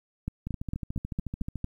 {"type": "two click trains", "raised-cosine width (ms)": 5, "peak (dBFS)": [-21, -18], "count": [16, 7], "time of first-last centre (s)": [[0.47, 1.557], [0.28, 1.644]], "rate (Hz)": [13.8, 4.4], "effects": ["10-bit"]}